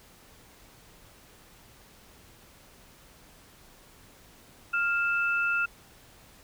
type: tone pair together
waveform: sine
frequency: 1398.6 / 2637 Hz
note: F6 / E7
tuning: +2 / 0 cents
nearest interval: major seventh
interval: 1098 cents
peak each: -25 / -30 dBFS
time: 4.73-5.66 s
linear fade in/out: 10 ms
effects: pink hiss -55 dBFS RMS until 6.43 s